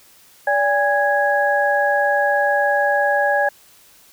sine tone cluster, 577 / 814 / 1661 Hz, D5 / G#5 / G#6, -31 / -35 / 0 cents, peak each -19 dBFS, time 0.47-3.49 s, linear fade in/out 5 ms, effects white hiss -50 dBFS RMS until 4.12 s

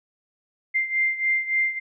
sine beating tone pair, 2093 / 2096.5 Hz, C7 / C7, 0 / +3 cents, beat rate 3.5 Hz, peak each -22 / -26 dBFS, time 0.74-1.8 s, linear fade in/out 20 ms, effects none

